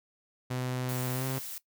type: tone with pitch glide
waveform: sawtooth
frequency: 126.8 to 131.88 Hz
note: B2 to C3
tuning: +46 to +14 cents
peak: -27 dBFS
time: 0.5-1.39 s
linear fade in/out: 10 ms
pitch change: +68 cents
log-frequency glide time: 1.12-1.25 s
type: noise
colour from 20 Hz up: blue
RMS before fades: -40 dBFS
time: 0.89-1.58 s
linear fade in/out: 0 ms
effects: noise-tail reverb RT60 0.1 s tail -18 dB re dry